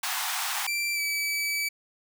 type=high-pass noise; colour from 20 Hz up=pink; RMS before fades=-30 dBFS; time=0.03-0.67 s; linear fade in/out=5 ms; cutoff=720 Hz; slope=96 dB/octave
type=tone with pitch glide; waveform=sawtooth; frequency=2349 to 2298 Hz; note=D7 to D7; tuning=0 to -38 cents; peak=-23 dBFS; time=0.67-1.69 s; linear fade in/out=10 ms; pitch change=-38 cents; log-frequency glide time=0.94-1 s
effects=none